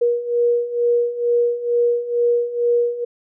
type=beating tone pair; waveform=sine; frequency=476.1 / 478.3 Hz; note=A#4 / A#4; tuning=+37 / +44 cents; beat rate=2.2 Hz; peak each=-21 / -17 dBFS; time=0.01-3.05 s; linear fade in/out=10 ms; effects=none